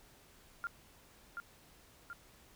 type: tone with echo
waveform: sine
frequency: 1396.9 Hz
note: F6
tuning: in tune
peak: -35 dBFS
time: 0.64-0.67 s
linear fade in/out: 0 ms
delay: 730 ms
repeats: 2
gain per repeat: -4 dB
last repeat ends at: 2.13 s
effects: pink hiss -62 dBFS RMS until 2.55 s